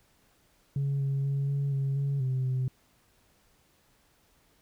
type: tone with pitch steps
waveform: sine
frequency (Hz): 139.3 / 137.5 / 138.9 / 140.2 / 136.9 / 139.6 / 130 / 129.1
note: C#3 / C#3 / C#3 / C#3 / C#3 / C#3 / C3 / C3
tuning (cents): +9 / -14 / +4 / +20 / -21 / +13 / -11 / -23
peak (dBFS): -24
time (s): 0.76-2.68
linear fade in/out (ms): 2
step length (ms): 240
effects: tanh soft clip ceiling -24 dBFS + pink hiss -66 dBFS RMS until 4.61 s